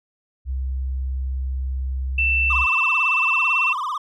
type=tone; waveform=sine; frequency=65.41 Hz; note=C2; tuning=in tune; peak=-22 dBFS; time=0.45-2.67 s; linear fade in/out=50 ms
type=tone with pitch glide; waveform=sine; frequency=2669 to 2694 Hz; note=E7 to E7; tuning=+21 to +37 cents; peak=-17 dBFS; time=2.18-3.73 s; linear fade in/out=5 ms; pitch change=+16 cents; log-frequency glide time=3.31-3.53 s
type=tone with vibrato; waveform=triangle; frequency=1108.7 Hz; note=C#6; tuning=in tune; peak=-21 dBFS; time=2.5-3.98 s; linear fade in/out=5 ms; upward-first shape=sine; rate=18 Hz; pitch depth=200 cents each way
effects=none